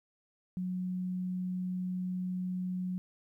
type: tone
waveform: sine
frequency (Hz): 182.8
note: F#3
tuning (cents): -21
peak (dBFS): -32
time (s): 0.57-2.98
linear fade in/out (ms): 0
effects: 12-bit